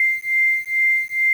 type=beating tone pair; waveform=sine; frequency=2093 / 2095.3 Hz; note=C7 / C7; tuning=0 / +2 cents; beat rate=2.3 Hz; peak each=-19 dBFS; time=0-1.33 s; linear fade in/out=2 ms; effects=7-bit